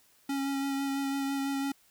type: tone with vibrato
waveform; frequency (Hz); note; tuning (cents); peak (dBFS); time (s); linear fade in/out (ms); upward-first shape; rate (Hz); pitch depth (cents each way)
square; 275.3; C#4; -12; -30; 0.29-1.72; 5; sine; 6; 15
effects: white hiss -64 dBFS RMS until 1.9 s